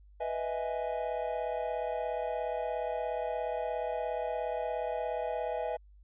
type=chord; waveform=triangle; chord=E major seventh; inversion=second; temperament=equal; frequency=493.9 / 622.3 / 659.3 / 830.6 Hz; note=B4 / D#5 / E5 / G#5; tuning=0 / 0 / 0 / 0 cents; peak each=-35 / -35 / -35 / -36 dBFS; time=0.2-5.77 s; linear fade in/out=10 ms; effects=added 50 Hz sine -54 dBFS peak until 6.03 s + resampled to 8000 Hz